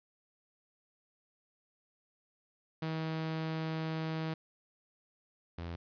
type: tone pair in turn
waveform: sawtooth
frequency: 159.8 / 84.92 Hz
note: D#3 / F2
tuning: +47 / -48 cents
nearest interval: major seventh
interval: 1095 cents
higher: first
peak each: -30 / -35 dBFS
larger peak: first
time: 2.82-4.34 / 5.58-5.76 s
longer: first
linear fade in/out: 5 ms
effects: resampled to 11025 Hz + 12-bit